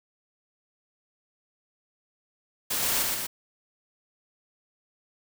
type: noise with echo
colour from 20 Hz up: white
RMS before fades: -28 dBFS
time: 2.7-3.03 s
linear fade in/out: 10 ms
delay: 120 ms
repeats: 2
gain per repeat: -2 dB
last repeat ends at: 3.27 s
effects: none